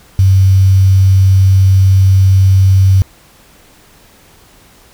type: tone with quantisation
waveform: sine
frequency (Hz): 95.6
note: G2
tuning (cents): -43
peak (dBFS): -4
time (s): 0.19-3.02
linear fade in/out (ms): 0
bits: 5
effects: pink hiss -44 dBFS RMS until 4.93 s